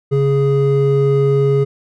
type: tone pair together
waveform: triangle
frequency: 138.59 / 415.3 Hz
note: C#3 / G#4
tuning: 0 / 0 cents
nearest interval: octave + perfect fifth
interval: 1900 cents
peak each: -12 dBFS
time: 0.11-1.65 s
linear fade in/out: 20 ms
effects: none